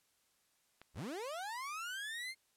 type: click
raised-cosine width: 0.3 ms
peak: -37 dBFS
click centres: 0.816 s
type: linear sweep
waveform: 30% pulse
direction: up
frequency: 41.78 to 2142 Hz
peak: -38 dBFS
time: 0.94-2.35 s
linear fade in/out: 50 ms
effects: white hiss -75 dBFS RMS until 2.56 s + low-pass 12000 Hz 12 dB/octave